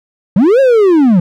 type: linear two-way sweep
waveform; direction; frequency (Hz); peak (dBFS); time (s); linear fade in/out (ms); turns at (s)
triangle; up then down; 164.81 to 554.4 to 164.81; -3; 0.36-1.2; 5; 0.6
effects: none